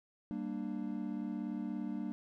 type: chord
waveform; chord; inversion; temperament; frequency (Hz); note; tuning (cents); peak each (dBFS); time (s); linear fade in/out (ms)
triangle; G minor; none; equal with one note detuned; 196 / 233.1 / 296.9; G3 / Bb3 / D4; 0 / 0 / +19; -39 / -38 / -39; 0.31-2.12; 0
effects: none